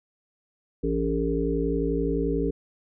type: harmonic tone with a mistuned harmonic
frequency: 56.5 Hz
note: A1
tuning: 47 cents sharp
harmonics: 1 / 3 / 5 / 7 / 8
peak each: -29 / -31 / -28 / -29 / -29 dBFS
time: 0.83-2.51 s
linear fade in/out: 10 ms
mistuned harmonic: 7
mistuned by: +22 cents
effects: none